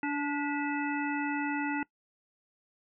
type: harmonic tone with a mistuned harmonic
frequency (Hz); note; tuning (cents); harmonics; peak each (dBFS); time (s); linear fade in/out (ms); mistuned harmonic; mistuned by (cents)
289.6; D4; -24; 1 / 3 / 5 / 7 / 9; -31 / -36 / -38 / -39 / -41; 0.03-1.83; 2; 7; -54
effects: noise-tail reverb RT60 0.1 s tail -22 dB re dry